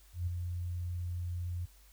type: tone with ADSR envelope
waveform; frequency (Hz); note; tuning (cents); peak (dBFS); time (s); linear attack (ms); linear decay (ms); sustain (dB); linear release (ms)
sine; 87.9; F2; +12; -29; 0.13-1.66; 140; 10; -5; 14
effects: added 50 Hz sine -58 dBFS peak until 1.92 s + white hiss -64 dBFS RMS until 1.92 s